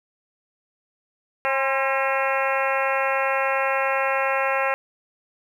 harmonic tone with a mistuned harmonic, 270 Hz, C#4, 45 cents flat, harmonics 2 / 3 / 4 / 5 / 6 / 7 / 8 / 9 / 10, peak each -25 / -27 / -28 / -29 / -30 / -30 / -31 / -32 / -32 dBFS, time 1.45-4.74 s, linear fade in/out 0 ms, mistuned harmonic 4, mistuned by -44 cents, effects 9-bit

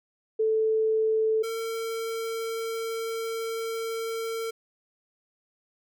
sine / square tone pair in turn, 439.3 / 453 Hz, A4 / A#4, -3 / -50 cents, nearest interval minor second, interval 53 cents, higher second, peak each -21 / -30 dBFS, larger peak first, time 0.39-1.43 / 1.43-4.51 s, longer second, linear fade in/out 10 ms, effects none

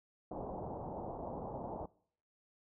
white low-pass noise, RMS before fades -43 dBFS, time 0.31-1.86 s, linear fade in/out 5 ms, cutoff 910 Hz, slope 48 dB/octave, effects noise-tail reverb RT60 0.6 s tail -23 dB re dry

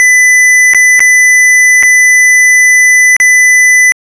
square tone with dropouts, 2000 Hz, B6, 21 cents sharp, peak -3 dBFS, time 0-3.92 s, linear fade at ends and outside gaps 0 ms, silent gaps 0.736-0.747 / 0.994-1.004 / 1.827-1.833 / 3.165-3.201 s, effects resampled to 22050 Hz

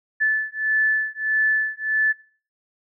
sine beating tone pair, 1742 / 1743.6 Hz, A6 / A6, -18 / -16 cents, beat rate 1.6 Hz, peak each -22 dBFS, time 0.2-2.13 s, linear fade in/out 20 ms, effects noise-tail reverb RT60 0.4 s tail -17 dB re dry

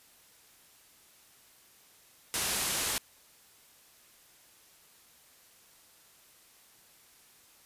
white low-pass noise, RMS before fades -32 dBFS, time 2.34-2.98 s, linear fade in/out 0 ms, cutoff 12000 Hz, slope 24 dB/octave, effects white hiss -60 dBFS RMS until 7.65 s + resampled to 32000 Hz

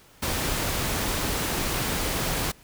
pink noise, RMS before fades -27 dBFS, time 0.22-2.52 s, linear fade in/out 10 ms, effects pink hiss -54 dBFS RMS until 2.63 s

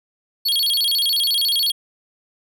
square tone with vibrato, 3800 Hz, A#7, 33 cents sharp, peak -17 dBFS, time 0.45-1.72 s, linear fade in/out 10 ms, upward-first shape square, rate 14 Hz, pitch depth 260 cents each way, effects none

